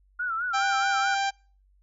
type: tone with vibrato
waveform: sine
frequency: 1396.9 Hz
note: F6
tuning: in tune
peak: -26 dBFS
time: 0.19-1.15 s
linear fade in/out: 10 ms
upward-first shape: sine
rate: 4.7 Hz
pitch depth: 110 cents each way
type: harmonic tone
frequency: 789 Hz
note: G5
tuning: 11 cents sharp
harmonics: 1 / 2 / 3 / 4 / 5 / 6 / 7 / 8 / 9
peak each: -25 / -31 / -35 / -37 / -39 / -41 / -42 / -43 / -44 dBFS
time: 0.53-1.31 s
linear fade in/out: 20 ms
effects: noise-tail reverb RT60 0.4 s tail -26 dB re dry + added 48 Hz sine -59 dBFS peak until 1.82 s